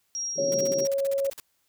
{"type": "tone with tremolo", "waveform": "sine", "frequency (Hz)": 5630, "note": "F8", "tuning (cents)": 13, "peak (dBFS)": -28, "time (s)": [0.15, 0.87], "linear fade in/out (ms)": 0, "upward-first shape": "sine", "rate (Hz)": 2.9, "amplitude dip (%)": 30}
{"type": "band-pass noise", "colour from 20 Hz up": "white", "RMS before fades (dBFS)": -35, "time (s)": [0.35, 0.88], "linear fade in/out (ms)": 50, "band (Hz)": [130, 450], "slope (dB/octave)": 96}
{"type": "tone with pitch glide", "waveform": "sine", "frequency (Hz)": [554.4, 550.9], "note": ["C#5", "C#5"], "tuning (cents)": [0, -11], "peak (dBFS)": -23, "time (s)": [0.38, 1.3], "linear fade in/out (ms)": 5, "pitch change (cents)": -11, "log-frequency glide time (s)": [0.49, 0.55]}
{"type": "noise bursts", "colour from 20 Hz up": "white", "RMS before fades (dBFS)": -40, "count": 14, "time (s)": [0.52, 1.4], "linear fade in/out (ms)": 0, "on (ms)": 22, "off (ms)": 44}
{"effects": ["white hiss -71 dBFS RMS until 1.68 s"]}